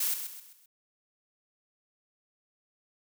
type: noise with echo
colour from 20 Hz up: blue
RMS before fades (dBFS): -29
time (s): 0-0.14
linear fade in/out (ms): 5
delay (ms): 130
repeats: 4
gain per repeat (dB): -8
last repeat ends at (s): 0.66
effects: none